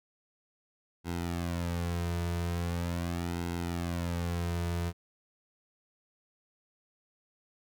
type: tone with flanger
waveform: sawtooth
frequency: 86.1 Hz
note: F2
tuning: 24 cents flat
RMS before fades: -33 dBFS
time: 1.04-4.93 s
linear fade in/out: 50 ms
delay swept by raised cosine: 1.7 to 3.7 ms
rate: 0.41 Hz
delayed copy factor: -0.75
effects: none